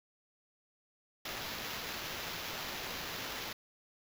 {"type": "noise with sample-and-hold", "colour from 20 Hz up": "white", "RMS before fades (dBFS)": -41, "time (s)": [1.25, 3.53], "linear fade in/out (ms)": 5, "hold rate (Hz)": 8820, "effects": []}